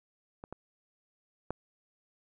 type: clicks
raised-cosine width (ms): 1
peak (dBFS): -29 / -27 / -19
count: 3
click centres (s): 0.439 / 0.526 / 1.506
effects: none